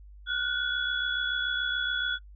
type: tone cluster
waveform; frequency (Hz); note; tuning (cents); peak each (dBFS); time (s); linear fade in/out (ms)
sine; 1436 / 1503 / 3388; F6 / F#6 / G#7; +48 / +27 / +34; -31; 0.26-2.19; 50
effects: noise-tail reverb RT60 0.1 s tail -26 dB re dry + added 50 Hz sine -46 dBFS peak until 2.35 s